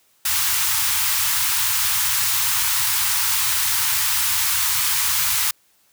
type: band-stop noise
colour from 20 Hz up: white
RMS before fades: -20 dBFS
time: 0.25-5.51 s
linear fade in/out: 5 ms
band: 130 to 840 Hz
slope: 96 dB/octave
effects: white hiss -60 dBFS RMS until 5.92 s + high-pass 60 Hz 12 dB/octave